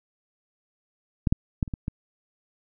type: clicks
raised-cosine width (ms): 5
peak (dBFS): -8 / -7 / -10 / -25 / -17 / -16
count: 6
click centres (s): 1.272 / 1.325 / 1.628 / 1.678 / 1.738 / 1.881
effects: none